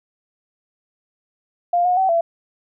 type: tone with pitch steps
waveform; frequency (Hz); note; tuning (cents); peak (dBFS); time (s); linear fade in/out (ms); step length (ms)
sine; 700 / 722 / 762 / 673; F5 / F#5 / G5 / E5; +4 / -43 / -49 / +36; -14; 1.73-2.21; 5; 120
effects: none